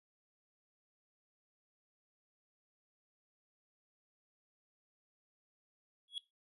triangle tone with exponential growth, 3342 Hz, G#7, 10 cents sharp, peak -33 dBFS, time 6.08-6.18 s, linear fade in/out 1 ms, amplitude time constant 21 ms, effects noise-tail reverb RT60 0.2 s tail -17 dB re dry + resampled to 32000 Hz

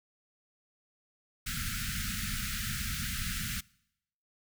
pink band-stop noise, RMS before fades -35 dBFS, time 1.46-3.61 s, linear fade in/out 10 ms, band 240 to 1300 Hz, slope 96 dB/octave, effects noise-tail reverb RT60 0.8 s tail -24 dB re dry

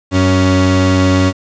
35% pulse tone pair together, 93.4 / 278.3 Hz, F#2 / C#4, +17 / +7 cents, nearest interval octave + perfect fifth, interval 1890 cents, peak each -10 dBFS, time 0.11-1.33 s, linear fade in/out 50 ms, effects resampled to 16000 Hz + 7-bit

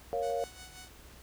sine chord, Bb minor, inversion none, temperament equal, 466.2 / 554.4 / 698.5 Hz, Bb4 / Db5 / F5, 0 / 0 / 0 cents, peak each -34 dBFS, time 0.13-0.44 s, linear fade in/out 0 ms
5% pulse tone with tremolo, 741 Hz, F#5, 2 cents sharp, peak -35 dBFS, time 0.22-0.89 s, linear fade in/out 10 ms, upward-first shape sine, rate 5.6 Hz, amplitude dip 65%
effects added 62 Hz sine -56 dBFS peak until 1.22 s + pink hiss -55 dBFS RMS until 1.22 s

